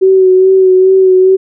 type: tone with vibrato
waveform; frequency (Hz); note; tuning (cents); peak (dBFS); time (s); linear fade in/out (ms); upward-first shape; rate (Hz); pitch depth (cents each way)
sine; 376.2; F#4; +29; -3; 0.01-1.37; 20; sine; 2.4; 25
effects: none